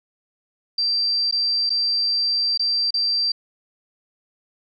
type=tone with dropouts; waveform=sine; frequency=4699 Hz; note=D8; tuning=in tune; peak=-18 dBFS; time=0.78-3.32 s; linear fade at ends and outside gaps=5 ms; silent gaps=1.312-1.324 / 1.695-1.702 / 2.576-2.594 / 2.907-2.94 s; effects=none